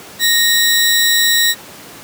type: tone pair together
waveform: sawtooth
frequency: 1859 / 3925 Hz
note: A#6 / B7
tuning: -5 / -11 cents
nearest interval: octave + minor second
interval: 1294 cents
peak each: -10 dBFS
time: 0.19-1.55 s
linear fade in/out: 50 ms
effects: pink hiss -35 dBFS RMS until 2.03 s + high-pass 150 Hz 12 dB/octave